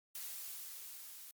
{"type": "noise with level ramp", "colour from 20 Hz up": "blue", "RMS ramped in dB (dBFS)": [-44, -52], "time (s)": [0.15, 1.31], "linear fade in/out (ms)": 2, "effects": ["MP3 96 kbps"]}